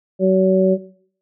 harmonic tone, 188.7 Hz, F#3, 34 cents sharp, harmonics 1 / 2 / 3, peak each -16 / -16 / -16 dBFS, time 0.19-0.78 s, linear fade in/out 50 ms, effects noise-tail reverb RT60 0.6 s tail -18 dB re dry

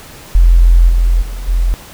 sine tone with level steps, 42.89 Hz, F1, 31 cents flat, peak -3 / -7 / -20 / -9 dBFS, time 0.35-1.74 s, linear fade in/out 0 ms, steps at 0.88 / 1.21 / 1.47 s, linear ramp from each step 20 ms, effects pink hiss -35 dBFS RMS until 1.93 s

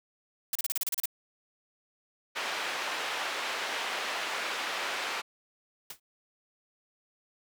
blue noise bursts, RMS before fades -30 dBFS, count 10, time 0.53-1.057 s, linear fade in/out 2 ms, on 23 ms, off 33 ms
white band-pass noise, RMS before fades -34 dBFS, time 2.35-5.22 s, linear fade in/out 20 ms, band 510 to 2700 Hz, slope 12 dB/octave
white noise with exponential decay, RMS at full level -36 dBFS, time 5.9-6 s, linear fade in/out 5 ms, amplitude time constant 21 ms
effects none

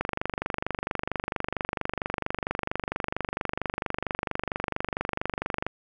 click train, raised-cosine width 0.5 ms, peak -12 dBFS, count 139, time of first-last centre 0.01-5.666 s, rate 24.4 Hz, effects none

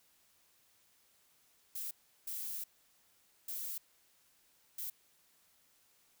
violet noise bursts at uneven times, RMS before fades -41 dBFS, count 4, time 1.75-1.91 / 2.27-2.64 / 3.48-3.78 / 4.78-4.9 s, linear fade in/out 5 ms, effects white hiss -70 dBFS RMS until 6.2 s

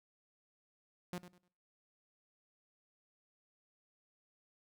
sawtooth tone with echo, 178.4 Hz, F3, 37 cents sharp, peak -35 dBFS, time 1.13-1.18 s, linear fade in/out 0 ms, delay 100 ms, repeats 3, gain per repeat -12 dB, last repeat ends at 1.48 s, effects noise-tail reverb RT60 0.5 s tail -22 dB re dry

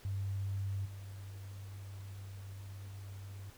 sine tone with level steps, 98 Hz, G2, in tune, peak -34 / -44 dBFS, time 0.05-3.5 s, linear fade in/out 0 ms, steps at 0.85 s, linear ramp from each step 10 ms, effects pink hiss -59 dBFS RMS until 3.57 s

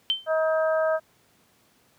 sine tone with exponential decay, 3100 Hz, G7, 20 cents flat, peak -17 dBFS, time 0.1-0.28 s, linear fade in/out 0 ms, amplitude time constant 38 ms
harmonic tone, 317.4 Hz, D#4, 35 cents sharp, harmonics 2 / 3 / 4 / 5, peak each -21 / -35 / -31 / -32 dBFS, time 0.26-1 s, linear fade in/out 50 ms
effects pink hiss -62 dBFS RMS until 1.98 s + high-pass 100 Hz 12 dB/octave

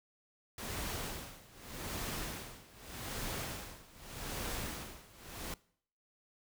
pink noise with tremolo, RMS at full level -39 dBFS, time 0.58-5.54 s, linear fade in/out 2 ms, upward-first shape sine, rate 0.83 Hz, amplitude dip 90%, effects noise-tail reverb RT60 0.6 s tail -22 dB re dry

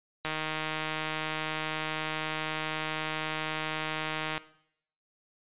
click train, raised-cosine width 0.3 ms, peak -16 dBFS, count 645, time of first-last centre 0.25-4.378 s, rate 156 Hz, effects noise-tail reverb RT60 0.7 s tail -18 dB re dry + resampled to 8000 Hz

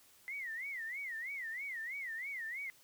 sine tone with vibrato, 2006 Hz, B6, 26 cents sharp, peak -39 dBFS, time 0.28-2.7 s, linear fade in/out 0 ms, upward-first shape sine, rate 3.1 Hz, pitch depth 210 cents each way, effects white hiss -64 dBFS RMS until 2.83 s

